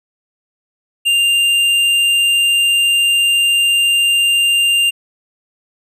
sine tone with hard clipping, 2794 Hz, F7, in tune, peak -12 dBFS, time 1.05-4.91 s, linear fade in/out 20 ms, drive 8 dB, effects none

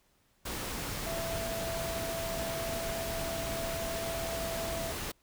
sine tone in noise, 665 Hz, E5, 15 cents sharp, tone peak -36 dBFS, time 1.06-4.92 s, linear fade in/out 10 ms, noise pink, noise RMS -37 dBFS, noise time 0.45-5.12 s, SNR -2 dB, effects pink hiss -70 dBFS RMS until 5.22 s

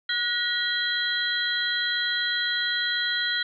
sine tone cluster, 1455 / 1902 / 3257 / 4006 Hz, F#6 / A#6 / G#7 / B7, -29 / +34 / -34 / +24 cents, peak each -29 dBFS, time 0.09-3.43 s, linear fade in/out 5 ms, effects none

